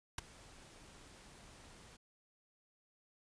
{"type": "noise with ADSR envelope", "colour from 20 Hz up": "pink", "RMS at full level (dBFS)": -36, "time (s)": [0.18, 1.97], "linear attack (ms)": 4, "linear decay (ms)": 11, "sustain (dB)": -22, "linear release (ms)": 12, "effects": ["resampled to 22050 Hz"]}